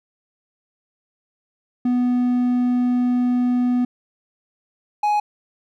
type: tone pair in turn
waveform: triangle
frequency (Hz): 246.9 / 835.3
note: B3 / G#5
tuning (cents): 0 / +10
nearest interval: octave + major sixth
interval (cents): 2110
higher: second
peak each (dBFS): -14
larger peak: neither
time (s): 1.85-3.85 / 5.03-5.2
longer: first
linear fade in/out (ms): 5
effects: none